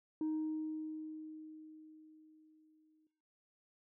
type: tone with exponential decay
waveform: sine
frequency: 311.9 Hz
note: D#4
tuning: 4 cents sharp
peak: -31 dBFS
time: 0.21-3.07 s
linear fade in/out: 2 ms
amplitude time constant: 620 ms
effects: noise-tail reverb RT60 0.8 s tail -18 dB re dry + tanh soft clip ceiling -32 dBFS